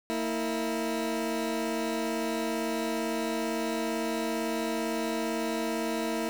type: tone pair together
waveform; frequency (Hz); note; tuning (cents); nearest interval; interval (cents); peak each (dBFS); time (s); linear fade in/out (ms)
20% pulse; 229 / 324.6; A#3 / E4; -31 / -27; tritone; 604; -27; 0.1-6.29; 0
effects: 8-bit